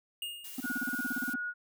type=tone with exponential decay; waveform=square; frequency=2839 Hz; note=F7; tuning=28 cents sharp; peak=-34 dBFS; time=0.22-0.82 s; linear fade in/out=2 ms; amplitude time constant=130 ms
type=noise; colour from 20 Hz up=blue; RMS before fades=-45 dBFS; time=0.44-1.34 s; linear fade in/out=5 ms
type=tone bursts; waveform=triangle; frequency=255.2 Hz; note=C4; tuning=43 cents flat; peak=-30 dBFS; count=14; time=0.58-1.358 s; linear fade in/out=5 ms; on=24 ms; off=34 ms
type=tone; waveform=sine; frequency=1451 Hz; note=F#6; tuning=34 cents flat; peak=-33 dBFS; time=0.62-1.54 s; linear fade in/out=50 ms
effects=none